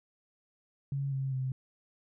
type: tone with pitch steps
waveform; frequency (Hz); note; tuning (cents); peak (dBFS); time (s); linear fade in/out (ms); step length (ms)
sine; 138.59 / 134.57 / 130.66; C#3 / C3 / C3; 0 / +49 / -2; -30; 0.92-1.52; 2; 200
effects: none